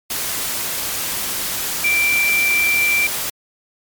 sine tone in noise, 2349 Hz, D7, in tune, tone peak -14 dBFS, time 1.84-3.07 s, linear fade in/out 5 ms, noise white, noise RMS -23 dBFS, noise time 0.1-3.3 s, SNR +6 dB, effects MP3 96 kbps

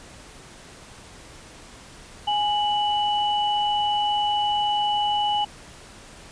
sine tone pair together, 830.6 / 2960 Hz, G#5 / F#7, 0 / 0 cents, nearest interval octave + minor seventh, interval 2200 cents, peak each -21 / -26 dBFS, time 2.27-5.45 s, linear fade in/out 10 ms, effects pink hiss -45 dBFS RMS until 6.31 s + resampled to 22050 Hz

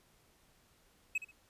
triangle tone with echo, 2560 Hz, D#7, 49 cents sharp, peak -29 dBFS, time 1.15-1.18 s, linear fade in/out 5 ms, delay 67 ms, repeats 2, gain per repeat -12 dB, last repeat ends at 1.314 s, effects pink hiss -68 dBFS RMS until 1.49 s + resampled to 32000 Hz

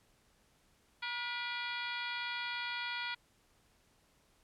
harmonic tone with a mistuned harmonic, 478.7 Hz, A#4, 46 cents sharp, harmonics 2 / 3 / 4 / 5 / 6 / 7 / 8 / 9 / 10, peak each -44 / -42 / -44 / -43 / -53 / -44 / -52 / -49 / -55 dBFS, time 1.02-3.15 s, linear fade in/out 10 ms, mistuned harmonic 4, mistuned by +56 cents, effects pink hiss -70 dBFS RMS until 4.43 s + low-pass 12000 Hz 12 dB/octave

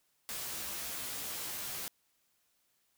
white noise with comb filter, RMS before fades -40 dBFS, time 0.29-1.88 s, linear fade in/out 0 ms, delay 15 ms, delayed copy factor +0.8, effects white hiss -75 dBFS RMS until 2.97 s

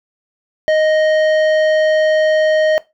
sine tone with tanh clipping, 622.3 Hz, D#5, in tune, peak -12 dBFS, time 0.68-2.78 s, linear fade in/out 0 ms, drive 12 dB, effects noise-tail reverb RT60 0.2 s tail -18 dB re dry

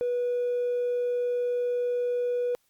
sine tone with hard clipping, 488.3 Hz, B4, 20 cents flat, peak -25 dBFS, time 0.01-2.55 s, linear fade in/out 0 ms, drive 1 dB, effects white hiss -70 dBFS RMS until 2.69 s + Opus 48 kbps

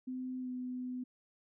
sine tone with pitch glide, 255.8 to 251.6 Hz, C4 to B3, -39 to +32 cents, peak -37 dBFS, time 0.07-1.04 s, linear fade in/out 10 ms, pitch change -29 cents, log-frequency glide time 0.4-0.49 s, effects none

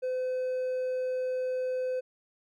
triangle tone with hard clipping, 510 Hz, C5, 44 cents flat, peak -29 dBFS, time 0.02-2.01 s, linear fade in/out 20 ms, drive 5 dB, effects none

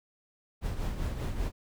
brown noise with tremolo, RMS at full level -30 dBFS, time 0.61-1.52 s, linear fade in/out 50 ms, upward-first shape triangle, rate 5.1 Hz, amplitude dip 60%, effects none

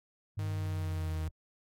sine linear sweep, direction down, 102.8 to 79.9 Hz, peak -32 dBFS, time 0.37-1.29 s, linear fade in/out 10 ms
sawtooth tone with pitch glide, 155.56 to 156.64 Hz, D#3 to D#3, 0 to +12 cents, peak -37 dBFS, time 0.39-1.28 s, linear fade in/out 2 ms, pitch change +12 cents, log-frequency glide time 0.56-0.81 s
effects AAC 64 kbps

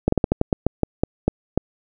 slowing click train, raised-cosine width 2 ms, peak -3 dBFS, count 12, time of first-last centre 0.08-1.576 s, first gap 44 ms, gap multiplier 1.21, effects none

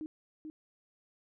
sine tone with echo, 310 Hz, D#4, 6 cents flat, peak -37 dBFS, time 0.01-0.06 s, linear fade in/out 0 ms, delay 440 ms, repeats 1, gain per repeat -4 dB, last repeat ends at 0.5 s, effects none

